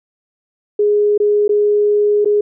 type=tone with dropouts; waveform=sine; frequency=415.3 Hz; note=G#4; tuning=in tune; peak=-10 dBFS; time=0.79-2.41 s; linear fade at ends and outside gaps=5 ms; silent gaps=1.178-1.2 / 1.48-1.492 / 2.247-2.256 s; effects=none